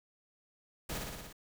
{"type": "noise with echo", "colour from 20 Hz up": "pink", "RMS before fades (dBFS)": -39, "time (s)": [0.89, 0.98], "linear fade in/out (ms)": 5, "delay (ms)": 58, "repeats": 6, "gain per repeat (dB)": -2, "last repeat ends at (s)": 1.328, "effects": []}